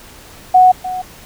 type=tone with echo; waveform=sine; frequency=738 Hz; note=F#5; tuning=5 cents flat; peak=-4 dBFS; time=0.54-0.72 s; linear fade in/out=10 ms; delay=300 ms; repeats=1; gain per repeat=-15 dB; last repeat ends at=1.02 s; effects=pink hiss -39 dBFS RMS until 1.25 s